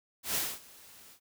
white noise with ADSR envelope, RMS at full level -30 dBFS, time 0.23-1.2 s, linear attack 120 ms, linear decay 240 ms, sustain -24 dB, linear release 83 ms, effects none

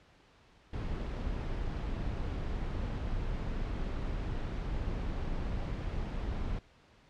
brown noise, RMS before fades -35 dBFS, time 0.73-6.59 s, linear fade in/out 5 ms, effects pink hiss -62 dBFS RMS until 7.09 s + low-pass 4000 Hz 12 dB/octave

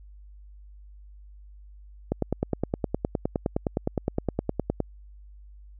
click train, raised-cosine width 2 ms, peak -11 dBFS, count 27, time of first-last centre 2.12-4.803 s, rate 9.69 Hz, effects added 50 Hz sine -45 dBFS peak until 5.79 s

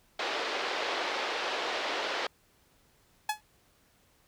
pink band-pass noise, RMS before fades -33 dBFS, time 0.19-2.27 s, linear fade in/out 5 ms, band 400 to 4500 Hz, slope 24 dB/octave
sawtooth tone with exponential decay, 850 Hz, G#5, 40 cents sharp, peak -21 dBFS, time 3.29-3.41 s, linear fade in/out 5 ms, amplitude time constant 24 ms
effects pink hiss -66 dBFS RMS until 4.27 s

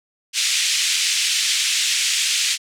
pink band-pass noise, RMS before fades -20 dBFS, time 0.33-2.58 s, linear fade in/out 50 ms, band 2400 to 8400 Hz, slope 24 dB/octave, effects none

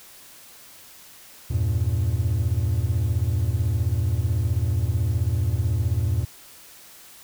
triangle chord, E diminished, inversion none, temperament equal, 82.41 / 98 / 116.54 Hz, E2 / G2 / Bb2, 0 / 0 / 0 cents, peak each -22 dBFS, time 1.5-6.25 s, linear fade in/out 10 ms, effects tanh soft clip ceiling -11 dBFS + white hiss -47 dBFS RMS until 7.23 s

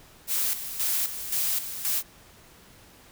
blue noise with tremolo, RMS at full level -26 dBFS, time 0.27-2.03 s, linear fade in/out 50 ms, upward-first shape square, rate 1.9 Hz, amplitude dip 65%, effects pink hiss -53 dBFS RMS until 3.11 s

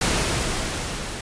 pink noise with level ramp, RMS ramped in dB -20 to -32 dBFS, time 0.01-1.21 s, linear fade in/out 5 ms, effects resampled to 22050 Hz

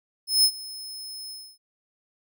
sawtooth tone with ADSR envelope, 5190 Hz, E8, 28 cents flat, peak -12 dBFS, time 0.27-1.58 s, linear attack 170 ms, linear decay 67 ms, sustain -21 dB, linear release 280 ms, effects none

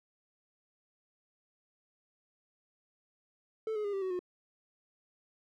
triangle tone with pitch steps, 440 / 422.8 / 406.3 / 390.4 / 375.2 / 360.5 Hz, A4 / G#4 / G#4 / G4 / F#4 / F#4, 0 / +31 / -38 / -7 / +24 / -45 cents, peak -30 dBFS, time 3.67-4.192 s, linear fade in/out 2 ms, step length 87 ms, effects none

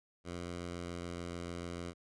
10% pulse tone with pitch glide, 87.31 to 86.76 Hz, F2 to F2, 0 to -11 cents, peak -32 dBFS, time 0.24-1.94 s, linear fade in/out 50 ms, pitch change -11 cents, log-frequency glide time 0.46-1.22 s, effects resampled to 22050 Hz

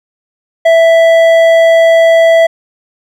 sine tone with hard clipping, 660 Hz, E5, 2 cents sharp, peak -5 dBFS, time 0.65-2.47 s, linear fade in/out 10 ms, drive 8 dB, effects none

